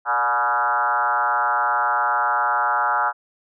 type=tone with frequency modulation; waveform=sine; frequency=1108.7 Hz; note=C#6; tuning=in tune; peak=-17 dBFS; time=0.05-3.13 s; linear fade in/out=50 ms; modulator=130 Hz; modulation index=2.9; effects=none